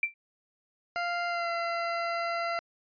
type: tone with exponential decay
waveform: sine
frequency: 2349 Hz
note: D7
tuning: in tune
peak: -20 dBFS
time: 0.03-0.14 s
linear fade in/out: 2 ms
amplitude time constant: 23 ms
type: tone with pitch glide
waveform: 20% pulse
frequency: 696 to 680.9 Hz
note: F5 to F5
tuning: -6 to -44 cents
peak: -24 dBFS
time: 0.96-2.59 s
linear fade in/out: 0 ms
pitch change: -38 cents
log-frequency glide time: 1.28-1.49 s
effects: resampled to 11025 Hz